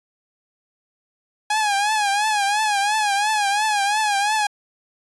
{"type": "tone with vibrato", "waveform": "sawtooth", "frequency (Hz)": 830.6, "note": "G#5", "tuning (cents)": 0, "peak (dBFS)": -14, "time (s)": [1.5, 4.47], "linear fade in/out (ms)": 5, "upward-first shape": "triangle", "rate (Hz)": 2.9, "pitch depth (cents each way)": 100, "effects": ["resampled to 24000 Hz"]}